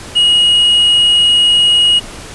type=tone; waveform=triangle; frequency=2890 Hz; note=F#7; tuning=41 cents flat; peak=-5 dBFS; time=0.15-2 s; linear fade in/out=20 ms; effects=pink hiss -30 dBFS RMS until 2.34 s + resampled to 24000 Hz